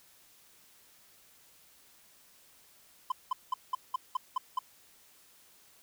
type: tone bursts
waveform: triangle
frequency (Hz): 1022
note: C6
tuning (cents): -41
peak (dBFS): -25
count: 8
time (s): 3.1-4.59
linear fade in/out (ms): 5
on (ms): 20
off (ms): 190
effects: white hiss -61 dBFS RMS until 5.82 s